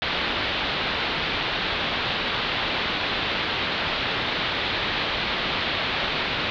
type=low-pass noise; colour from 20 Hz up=white; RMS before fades=-26 dBFS; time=0.02-6.5 s; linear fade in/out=0 ms; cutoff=4000 Hz; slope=48 dB/octave; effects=none